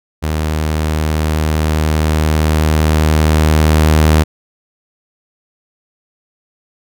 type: tone with level ramp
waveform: sawtooth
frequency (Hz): 77.6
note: D#2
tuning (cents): -4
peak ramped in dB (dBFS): -11 to -3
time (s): 0.22-4.24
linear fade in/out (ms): 20
effects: none